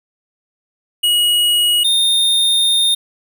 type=tone pair in turn; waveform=square; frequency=2901 / 3655 Hz; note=F#7 / A#7; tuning=-35 / -35 cents; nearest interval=major third; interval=400 cents; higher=second; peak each=-12 dBFS; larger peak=neither; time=1.03-1.84 / 1.84-2.95 s; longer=second; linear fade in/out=10 ms; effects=none